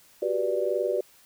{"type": "chord", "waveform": "sine", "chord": "G major seventh", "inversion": "third", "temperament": "equal with one note detuned", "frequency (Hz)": [370, 392, 488.8, 587.3], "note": ["F#4", "G4", "B4", "D5"], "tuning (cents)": [0, 0, -18, 0], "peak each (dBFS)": [-30, -30, -29, -28], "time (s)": [0.22, 1.01], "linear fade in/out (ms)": 5, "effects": ["white hiss -57 dBFS RMS until 1.25 s"]}